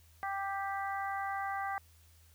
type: harmonic tone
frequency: 393.2 Hz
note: G4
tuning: 5 cents sharp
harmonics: 2 / 3 / 4 / 5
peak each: -36 / -40 / -42 / -44 dBFS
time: 0.23-1.78 s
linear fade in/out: 0 ms
effects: added 81 Hz sine -60 dBFS peak until 2.34 s + white hiss -66 dBFS RMS until 2.34 s